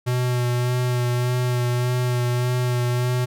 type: tone with vibrato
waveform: square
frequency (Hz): 123.47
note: B2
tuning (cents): 0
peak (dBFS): -20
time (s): 0.06-3.26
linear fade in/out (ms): 20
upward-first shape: sine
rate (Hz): 1.7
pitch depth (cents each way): 19
effects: none